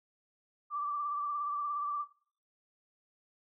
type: tone with vibrato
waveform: sine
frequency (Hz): 1169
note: D6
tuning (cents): -8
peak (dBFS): -32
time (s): 0.7-2.06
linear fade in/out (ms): 50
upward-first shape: sine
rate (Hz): 17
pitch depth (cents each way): 36
effects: noise-tail reverb RT60 0.5 s tail -22 dB re dry